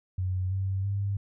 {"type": "tone with pitch steps", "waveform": "sine", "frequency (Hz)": [92.5, 96.04, 99.71], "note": ["F#2", "G2", "G2"], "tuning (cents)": [0, -35, 30], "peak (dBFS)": -26, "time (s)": [0.18, 1.17], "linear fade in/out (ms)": 5, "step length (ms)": 330, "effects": []}